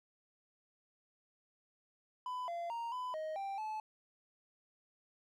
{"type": "tone with pitch steps", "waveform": "triangle", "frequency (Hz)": [1001, 686, 931, 1003, 626, 786, 865], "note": ["B5", "F5", "A#5", "B5", "D#5", "G5", "A5"], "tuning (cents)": [23, -31, -2, 26, 10, 4, -30], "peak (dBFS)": -36, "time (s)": [2.26, 3.8], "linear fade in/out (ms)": 2, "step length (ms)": 220, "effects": []}